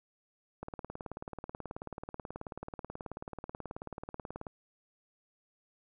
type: click train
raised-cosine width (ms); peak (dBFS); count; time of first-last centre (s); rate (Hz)
1; -26; 72; 0.63-4.468; 18.5
effects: none